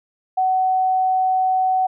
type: tone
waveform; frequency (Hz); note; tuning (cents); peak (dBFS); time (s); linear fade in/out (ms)
sine; 750; F#5; +23; -15; 0.37-1.87; 10
effects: none